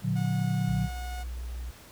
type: chord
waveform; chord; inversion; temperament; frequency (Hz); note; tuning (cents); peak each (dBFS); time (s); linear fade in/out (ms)
sine; Bb augmented; none; equal with one note detuned; 116.54 / 146.83 / 181.71; Bb2 / D3 / F#3; 0 / 0 / -31; -29; 0.02-0.89; 50
type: tone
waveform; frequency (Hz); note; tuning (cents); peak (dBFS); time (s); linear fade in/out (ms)
sawtooth; 728; F#5; -28; -36; 0.15-1.24; 20
type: tone with pitch glide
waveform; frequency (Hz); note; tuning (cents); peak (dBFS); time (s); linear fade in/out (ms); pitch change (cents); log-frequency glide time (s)
sine; 61.74 to 60.43; B1 to B1; 0 to -37; -33; 0.68-1.71; 5; -37; 0.89-1.2
effects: pink hiss -51 dBFS RMS until 1.91 s